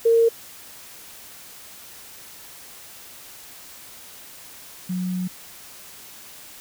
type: tone pair in turn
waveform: sine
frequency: 459.6 / 182.39 Hz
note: A#4 / F#3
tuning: -25 / -25 cents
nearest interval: octave + major third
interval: 1600 cents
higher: first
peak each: -13 / -23 dBFS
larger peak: first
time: 0.05-0.29 / 4.89-5.28 s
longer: second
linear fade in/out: 10 ms
effects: white hiss -43 dBFS RMS until 6.6 s